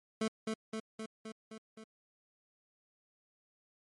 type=tone with echo; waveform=25% pulse; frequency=220 Hz; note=A3; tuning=in tune; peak=-27 dBFS; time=0.21-0.28 s; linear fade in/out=5 ms; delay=260 ms; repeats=6; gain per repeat=-3 dB; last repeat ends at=1.84 s; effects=MP3 48 kbps